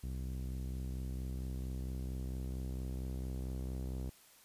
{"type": "tone with low-pass filter sweep", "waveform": "sawtooth", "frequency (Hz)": 64.4, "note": "C2", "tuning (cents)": -27, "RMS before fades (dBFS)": -40, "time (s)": [0.03, 4.1], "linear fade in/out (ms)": 10, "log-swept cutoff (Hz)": [240, 450], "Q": 0.77, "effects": ["white hiss -62 dBFS RMS until 4.44 s", "resampled to 32000 Hz"]}